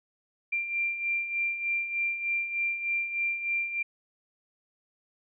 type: beating tone pair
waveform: sine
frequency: 2371 / 2374.3 Hz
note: D7 / D7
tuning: +16 / +18 cents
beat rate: 3.3 Hz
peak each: -35 / -28 dBFS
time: 0.52-3.83 s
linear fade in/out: 10 ms
effects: none